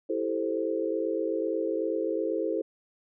sine chord, A minor seventh, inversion second, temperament equal, 329.6 / 392 / 440 / 523.3 Hz, E4 / G4 / A4 / C5, 0 / 0 / 0 / 0 cents, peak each -31 / -34 / -31 / -32 dBFS, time 0.09-2.62 s, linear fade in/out 10 ms, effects none

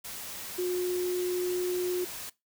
sine tone in noise, 360 Hz, F#4, 47 cents flat, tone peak -27 dBFS, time 0.58-2.05 s, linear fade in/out 10 ms, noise white, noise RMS -40 dBFS, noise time 0.04-2.3 s, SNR +10 dB, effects noise-tail reverb RT60 0.2 s tail -20 dB re dry

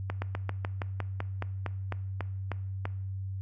slowing click train, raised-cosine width 0.5 ms, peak -18 dBFS, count 14, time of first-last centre 0.1-2.854 s, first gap 120 ms, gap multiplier 1.09, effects noise-tail reverb RT60 0.7 s tail -19 dB re dry + added 96 Hz sine -33 dBFS peak until 3.41 s

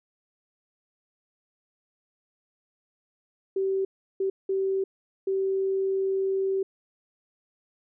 sine tone bursts at uneven times, 385.6 Hz, G4, 28 cents flat, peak -23 dBFS, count 4, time 3.56-3.85 / 4.2-4.3 / 4.49-4.84 / 5.27-6.63 s, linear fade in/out 5 ms, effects none

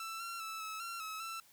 sawtooth tone with pitch steps, 1330 / 1366 / 1315 / 1300 / 1366 / 1290 / 1335 Hz, E6 / F6 / E6 / E6 / F6 / E6 / E6, +15 / -39 / -5 / -24 / -39 / -38 / +22 cents, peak -37 dBFS, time 0-1.4 s, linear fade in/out 2 ms, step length 200 ms, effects white hiss -64 dBFS RMS until 1.52 s

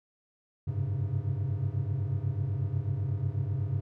triangle tone cluster, 94.9 / 103 / 131.1 / 137.3 Hz, F#2 / G#2 / C3 / C#3, +44 / -14 / +4 / -16 cents, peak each -32 / -30 / -34 / -32 dBFS, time 0.67-3.81 s, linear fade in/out 10 ms, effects none

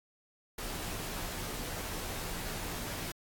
pink noise with comb filter, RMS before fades -39 dBFS, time 0.58-3.12 s, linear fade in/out 5 ms, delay 15 ms, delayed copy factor -0.55, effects AAC 64 kbps

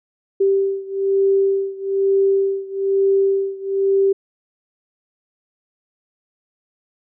sine beating tone pair, 390.7 / 391.8 Hz, G4 / G4, -6 / -1 cents, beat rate 1.1 Hz, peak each -17 / -19 dBFS, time 0.4-4.13 s, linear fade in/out 10 ms, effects none

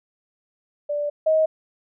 sine tone pair in turn, 586 / 631 Hz, D5 / D#5, -4 / +24 cents, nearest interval minor second, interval 128 cents, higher second, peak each -22 / -15 dBFS, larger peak second, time 0.89-1.1 / 1.26-1.46 s, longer first, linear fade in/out 10 ms, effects none

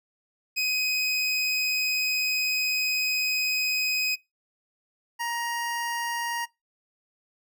25% pulse tone pair in turn, 2514 / 941.7 Hz, D#7 / A#5, +17 / +17 cents, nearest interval octave + perfect fourth, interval 1700 cents, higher first, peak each -20 / -24 dBFS, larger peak first, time 0.56-4.16 / 5.19-6.46 s, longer first, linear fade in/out 20 ms, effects noise-tail reverb RT60 0.2 s tail -21 dB re dry

